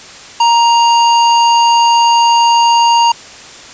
square tone, 936 Hz, A#5, 7 cents sharp, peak -7 dBFS, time 0.4-3.12 s, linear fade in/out 5 ms, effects white hiss -33 dBFS RMS until 3.73 s + resampled to 16000 Hz

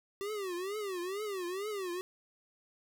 square tone with vibrato, 386.6 Hz, G4, 24 cents flat, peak -36 dBFS, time 0.21-2.01 s, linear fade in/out 0 ms, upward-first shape triangle, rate 2.2 Hz, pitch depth 210 cents each way, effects none

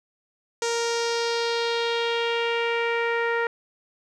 sawtooth tone with low-pass filter sweep, 466.2 Hz, A#4, in tune, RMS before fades -25 dBFS, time 0.62-3.47 s, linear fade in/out 2 ms, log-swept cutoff 6700 to 1800 Hz, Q 2.6, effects none

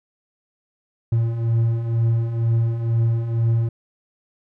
triangle beating tone pair, 113.5 / 115.6 Hz, A#2 / A#2, -46 / -14 cents, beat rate 2.1 Hz, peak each -23 / -16 dBFS, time 1.12-3.69 s, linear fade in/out 5 ms, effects none

